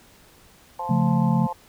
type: harmonic tone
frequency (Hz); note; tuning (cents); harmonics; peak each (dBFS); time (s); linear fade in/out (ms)
174.61; F3; 0; 3 / 4 / 5 / 6; -36 / -38 / -28 / -36; 0.79-1.53; 5
type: chord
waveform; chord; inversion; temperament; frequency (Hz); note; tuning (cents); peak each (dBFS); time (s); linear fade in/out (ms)
sine; Db augmented; none; equal; 138.59 / 174.61 / 220; Db3 / F3 / A3; 0 / 0 / 0; -22; 0.89-1.47; 10
effects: pink hiss -53 dBFS RMS until 1.68 s